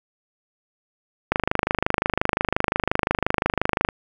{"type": "click train", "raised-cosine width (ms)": 0.5, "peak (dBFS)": -3, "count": 67, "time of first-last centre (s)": [1.32, 3.888], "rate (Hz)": 25.7, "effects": ["7-bit"]}